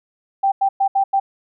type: tone bursts at uneven times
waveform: sine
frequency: 784 Hz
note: G5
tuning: in tune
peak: -13 dBFS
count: 5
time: 0.43-0.52 / 0.61-0.69 / 0.8-0.88 / 0.95-1.04 / 1.13-1.2 s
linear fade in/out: 10 ms
effects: none